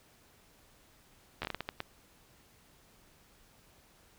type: slowing click train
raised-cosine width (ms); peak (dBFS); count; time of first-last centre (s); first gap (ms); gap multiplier
0.3; -19; 9; 1.42-1.804; 12; 1.38
effects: pink hiss -63 dBFS RMS until 4.18 s